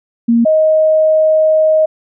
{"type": "tone pair in turn", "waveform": "sine", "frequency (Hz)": [233.1, 626.8], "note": ["A#3", "D#5"], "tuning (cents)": [0, 13], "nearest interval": "octave + perfect fourth", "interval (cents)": 1713, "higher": "second", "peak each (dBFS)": -7, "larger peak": "neither", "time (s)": [[0.28, 0.45], [0.45, 1.86]], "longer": "second", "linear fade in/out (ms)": 10, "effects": []}